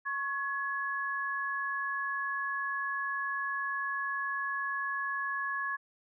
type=tone pair together; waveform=sine; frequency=1100 / 1691 Hz; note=C#6 / G#6; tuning=-14 / +31 cents; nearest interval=perfect fifth; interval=745 cents; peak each=-35 / -33 dBFS; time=0.05-5.77 s; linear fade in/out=20 ms; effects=none